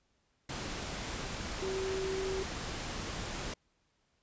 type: tone in noise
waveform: sine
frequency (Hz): 382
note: G4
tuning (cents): -45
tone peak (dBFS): -33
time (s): 1.62-2.43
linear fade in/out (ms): 5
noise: pink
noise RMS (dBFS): -39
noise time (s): 0.49-3.54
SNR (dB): +3
effects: pink hiss -75 dBFS RMS until 4.22 s + resampled to 16000 Hz